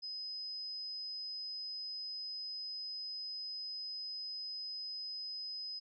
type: tone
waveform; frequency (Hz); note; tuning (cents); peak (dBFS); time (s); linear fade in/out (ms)
sine; 5040; D#8; +21; -40; 0.02-5.8; 20
effects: none